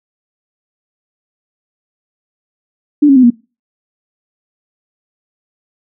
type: tone with pitch steps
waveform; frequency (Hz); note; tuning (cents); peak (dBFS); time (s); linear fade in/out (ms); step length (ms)
sine; 293.7 / 274 / 255.7 / 238.6; D4 / C#4 / C4 / A#3; 0 / -20 / -40 / +41; -3; 3.02-3.304; 10; 71
effects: noise-tail reverb RT60 0.3 s tail -22 dB re dry

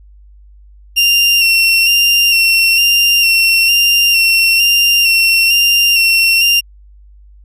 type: tone with vibrato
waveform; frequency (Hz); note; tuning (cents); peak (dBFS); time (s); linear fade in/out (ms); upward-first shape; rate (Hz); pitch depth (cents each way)
30% pulse; 2755; F7; -24; -5; 0.96-6.61; 20; square; 1.1; 21
effects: added 50 Hz sine -38 dBFS peak until 7.44 s + resampled to 32000 Hz

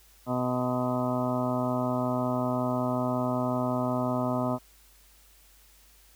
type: harmonic tone with a mistuned harmonic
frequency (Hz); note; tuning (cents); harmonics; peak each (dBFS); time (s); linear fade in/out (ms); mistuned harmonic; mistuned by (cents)
125.4; B2; +27; 1 / 2 / 3 / 4 / 5 / 6 / 7 / 8 / 9 / 10; -33 / -29 / -39 / -41 / -31 / -39 / -39 / -37 / -44 / -38; 0.26-4.59; 50; 8; +19
effects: added 50 Hz sine -59 dBFS peak until 6.15 s + white hiss -59 dBFS RMS until 6.15 s

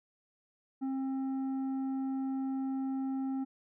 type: tone with tanh clipping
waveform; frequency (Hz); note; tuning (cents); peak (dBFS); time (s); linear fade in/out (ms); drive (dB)
triangle; 266.7; C4; +33; -33; 0.81-3.45; 20; 11
effects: none

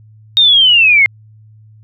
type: linear sweep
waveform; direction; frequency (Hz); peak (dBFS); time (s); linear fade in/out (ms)
sine; down; 3729 to 2100; -5; 0.37-1.06; 0
effects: added 108 Hz sine -39 dBFS peak until 1.83 s

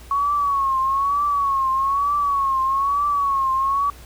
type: tone with vibrato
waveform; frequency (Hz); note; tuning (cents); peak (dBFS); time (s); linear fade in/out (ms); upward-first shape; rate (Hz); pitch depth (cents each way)
sine; 1108.7; C#6; 0; -17; 0.11-3.9; 2; triangle; 1.1; 92
effects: added 60 Hz sine -41 dBFS peak until 4.05 s + pink hiss -46 dBFS RMS until 4.05 s

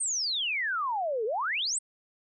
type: exponential two-way sweep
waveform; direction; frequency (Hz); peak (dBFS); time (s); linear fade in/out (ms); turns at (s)
sine; down then up; 8870 to 415.3 to 8870; -27; 0-1.79; 10; 1.25
effects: none

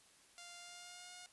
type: tone with pitch glide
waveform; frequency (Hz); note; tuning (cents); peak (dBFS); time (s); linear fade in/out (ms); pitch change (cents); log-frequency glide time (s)
5% pulse; 698.5 to 717.3; F5 to F5; 0 to +46; -40; 0.38-1.26; 0; +46; 0.57-1.14
effects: white hiss -66 dBFS RMS until 1.32 s + resampled to 24000 Hz

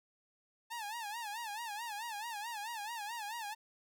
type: tone with vibrato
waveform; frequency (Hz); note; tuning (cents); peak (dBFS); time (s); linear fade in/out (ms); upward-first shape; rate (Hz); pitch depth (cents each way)
sawtooth; 880; A5; 0; -36; 0.7-3.55; 20; sine; 4.6; 140
effects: none

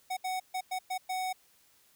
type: tone bursts at uneven times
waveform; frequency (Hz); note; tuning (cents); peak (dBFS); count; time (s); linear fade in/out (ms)
square; 745; F#5; +12; -32; 6; 0.1-0.17 / 0.24-0.4 / 0.54-0.61 / 0.71-0.79 / 0.9-0.98 / 1.09-1.33; 10
effects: white hiss -65 dBFS RMS until 1.95 s

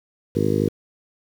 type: harmonic tone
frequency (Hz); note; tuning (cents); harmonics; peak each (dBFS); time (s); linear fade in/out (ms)
51.91; G#1; 0; 2 / 3 / 4 / 5 / 6 / 7 / 8 / 9; -26 / -26 / -26 / -26 / -26 / -26 / -26 / -26; 0.35-0.69; 10
effects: 7-bit

